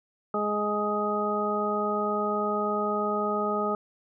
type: harmonic tone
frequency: 208.6 Hz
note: G#3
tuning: 8 cents sharp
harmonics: 1 / 2 / 3 / 4 / 6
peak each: -32 / -30 / -32 / -34 / -29 dBFS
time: 0.34-3.75 s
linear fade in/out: 2 ms
effects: none